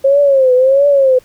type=tone with vibrato; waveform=sine; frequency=537 Hz; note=C5; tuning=45 cents sharp; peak=-6 dBFS; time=0.04-1.19 s; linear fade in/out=10 ms; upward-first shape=triangle; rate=1.5 Hz; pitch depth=130 cents each way; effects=pink hiss -48 dBFS RMS until 1.24 s

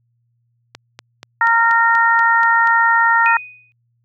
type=click train; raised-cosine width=0.2 ms; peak=-15 dBFS; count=9; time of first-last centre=0.75-2.673 s; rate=4.16 Hz
type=harmonic tone; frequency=461.1 Hz; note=A#4; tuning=19 cents flat; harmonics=2 / 3 / 4; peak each=-15 / -15 / -15 dBFS; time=1.41-3.37 s; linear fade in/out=2 ms
type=tone with exponential decay; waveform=sine; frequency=2489 Hz; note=D#7; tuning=in tune; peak=-16 dBFS; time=3.26-3.72 s; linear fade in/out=0 ms; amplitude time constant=100 ms
effects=added 118 Hz sine -61 dBFS peak until 4.04 s

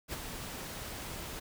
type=noise with ADSR envelope; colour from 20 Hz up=pink; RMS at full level=-37 dBFS; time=0.08-1.4 s; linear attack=50 ms; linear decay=24 ms; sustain=-5 dB; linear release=12 ms; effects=none

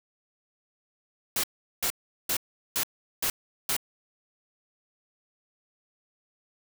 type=noise bursts; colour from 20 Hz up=white; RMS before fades=-27 dBFS; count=6; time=1.36-3.766 s; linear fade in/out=2 ms; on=76 ms; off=390 ms; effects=none

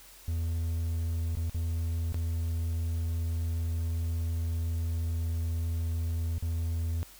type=tone with dropouts; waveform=triangle; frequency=83 Hz; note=E2; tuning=12 cents sharp; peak=-26 dBFS; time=0.28-7.03 s; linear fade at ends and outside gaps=0 ms; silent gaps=1.353-1.371 / 1.496-1.545 / 2.124-2.144 / 6.382-6.425 s; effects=added 45 Hz sine -58 dBFS peak until 7.19 s + white hiss -53 dBFS RMS until 7.19 s

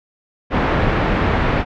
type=low-pass noise; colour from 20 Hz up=pink; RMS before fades=-17 dBFS; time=0.5-1.65 s; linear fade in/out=50 ms; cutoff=2000 Hz; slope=12 dB/octave; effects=low-pass 4000 Hz 12 dB/octave

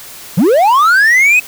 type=linear sweep; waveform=triangle; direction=up; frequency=139.4 to 2572 Hz; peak=-4 dBFS; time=0.37-1.4 s; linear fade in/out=10 ms; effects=white hiss -32 dBFS RMS until 1.47 s

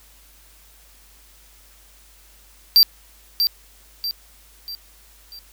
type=tone with echo; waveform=square; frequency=4700 Hz; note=D8; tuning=1 cent sharp; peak=-9 dBFS; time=2.76-2.83 s; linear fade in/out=0 ms; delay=640 ms; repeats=4; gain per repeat=-7 dB; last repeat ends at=5.39 s; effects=added 50 Hz sine -52 dBFS peak until 5.52 s + white hiss -52 dBFS RMS until 5.52 s

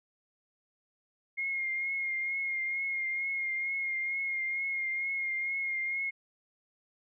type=tone with vibrato; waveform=sine; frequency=2140 Hz; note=C7; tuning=38 cents sharp; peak=-30 dBFS; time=1.37-6.11 s; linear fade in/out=20 ms; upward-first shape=triangle; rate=2.2 Hz; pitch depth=34 cents each way; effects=none

